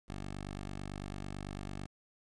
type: tone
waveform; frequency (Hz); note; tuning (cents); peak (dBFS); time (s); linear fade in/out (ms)
10% pulse; 49; G1; 0; -32; 0.08-1.87; 20
effects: resampled to 22050 Hz + 10-bit